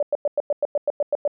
sine tone bursts, 584 Hz, D5, 10 cents flat, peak -17 dBFS, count 11, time 0-1.277 s, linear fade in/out 2 ms, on 27 ms, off 98 ms, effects none

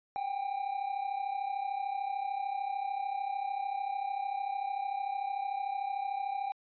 triangle tone pair together, 767.6 / 801 Hz, G5 / G5, -37 / +37 cents, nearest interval minor second, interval 74 cents, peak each -35 / -32 dBFS, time 0.16-6.52 s, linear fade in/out 0 ms, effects resampled to 11025 Hz

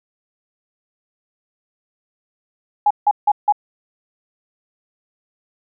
sine tone bursts, 830.6 Hz, G#5, in tune, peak -10 dBFS, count 4, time 2.86-3.524 s, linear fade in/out 5 ms, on 46 ms, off 160 ms, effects none

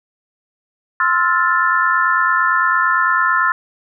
sine chord, F major seventh, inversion second, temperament equal with one note detuned, 1046.5 / 1318.5 / 1407.4 / 1760 Hz, C6 / E6 / F6 / A6, 0 / 0 / +13 / 0 cents, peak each -18 dBFS, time 1-3.52 s, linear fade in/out 2 ms, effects none

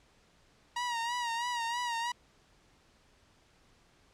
sawtooth tone with vibrato, 949 Hz, A#5, 31 cents sharp, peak -28 dBFS, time 0.76-2.12 s, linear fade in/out 5 ms, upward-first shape sine, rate 3.1 Hz, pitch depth 59 cents each way, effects pink hiss -65 dBFS RMS until 4.13 s + low-pass 7000 Hz 12 dB/octave

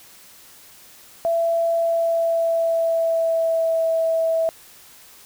sine tone with pitch glide, 669 to 653.3 Hz, E5 to E5, +25 to -16 cents, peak -17 dBFS, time 1.25-4.49 s, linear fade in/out 0 ms, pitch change -41 cents, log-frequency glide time 1.75-3.91 s, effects white hiss -47 dBFS RMS until 5.25 s

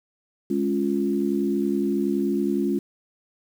sine chord, Db major, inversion second, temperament equal, 207.7 / 277.2 / 349.2 Hz, Ab3 / Db4 / F4, 0 / 0 / 0 cents, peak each -25 dBFS, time 0.5-2.79 s, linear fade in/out 5 ms, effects 8-bit

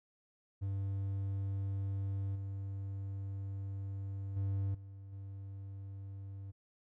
triangle tone with level steps, 98 Hz, G2, in tune, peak -32 / -36 / -30 / -45 / -41 dBFS, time 0.61-6.52 s, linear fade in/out 20 ms, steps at 2.35 / 4.36 / 4.74 / 5.12 s, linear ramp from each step 10 ms, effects none

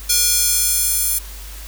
square tone with high-pass filter sweep, 478.3 Hz, A#4, 44 cents sharp, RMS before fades -17 dBFS, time 0.09-1.19 s, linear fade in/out 10 ms, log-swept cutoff 5500 to 10000 Hz, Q 1.1, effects added 50 Hz sine -32 dBFS peak until 1.67 s + white hiss -38 dBFS RMS until 1.67 s

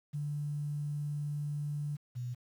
sine tone pair in turn, 146.83 / 123.4 Hz, D3 / B2, 0 / -1 cents, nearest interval minor third, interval 301 cents, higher first, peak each -33 / -35 dBFS, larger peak first, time 0.13-1.97 / 2.15-2.35 s, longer first, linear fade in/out 20 ms, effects 10-bit

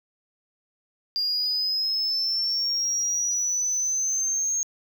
sine linear sweep, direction up, 4792 to 6490 Hz, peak -21 dBFS, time 1.16-4.63 s, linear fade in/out 0 ms, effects tanh soft clip ceiling -20 dBFS + 9-bit

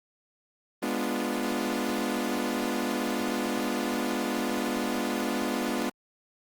sawtooth chord, G# diminished seventh, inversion none, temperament equal, 207.7 / 246.9 / 293.7 / 349.2 Hz, G#3 / B3 / D4 / F4, 0 / 0 / 0 / 0 cents, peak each -30 / -27 / -30 / -30 dBFS, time 0.82-5.9 s, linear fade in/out 10 ms, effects Opus 24 kbps

